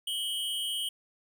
square tone pair together, 2966 / 3202 Hz, F#7 / G7, +4 / +36 cents, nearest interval minor second, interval 132 cents, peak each -34 / -34 dBFS, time 0.07-0.89 s, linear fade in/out 5 ms, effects none

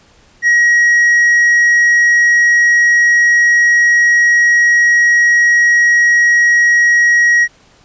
triangle tone, 1900 Hz, A#6, 33 cents sharp, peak -5 dBFS, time 0.42-7.48 s, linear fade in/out 50 ms, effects pink hiss -48 dBFS RMS until 7.84 s + resampled to 16000 Hz

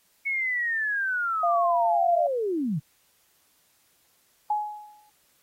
sine linear sweep, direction down, 2217 to 132.3 Hz, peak -24 dBFS, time 0.25-2.8 s, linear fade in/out 20 ms
sine tone with vibrato, 690 Hz, F5, 21 cents flat, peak -21 dBFS, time 1.43-2.27 s, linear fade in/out 5 ms, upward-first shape triangle, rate 12 Hz, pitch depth 11 cents each way
sine tone with exponential decay, 841 Hz, G#5, 22 cents sharp, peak -20 dBFS, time 4.5-5.1 s, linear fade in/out 5 ms, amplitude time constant 130 ms
effects white hiss -65 dBFS RMS until 5.42 s + AAC 48 kbps

